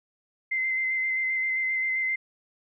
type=tone with vibrato; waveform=sine; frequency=2070 Hz; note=C7; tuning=19 cents flat; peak=-24 dBFS; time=0.51-2.16 s; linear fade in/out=10 ms; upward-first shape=square; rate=7.6 Hz; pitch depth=15 cents each way; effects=none